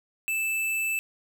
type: tone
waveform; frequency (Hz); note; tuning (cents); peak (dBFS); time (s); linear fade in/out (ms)
square; 2637; E7; 0; -26; 0.28-0.99; 0
effects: none